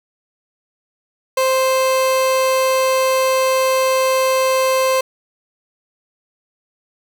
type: tone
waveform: 30% pulse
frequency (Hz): 523.3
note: C5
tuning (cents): 0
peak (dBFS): -11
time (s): 1.37-5.01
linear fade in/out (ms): 5
effects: none